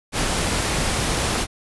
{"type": "noise", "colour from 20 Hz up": "pink", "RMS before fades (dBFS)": -22, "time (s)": [0.12, 1.47], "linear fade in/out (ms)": 50, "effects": ["resampled to 24000 Hz"]}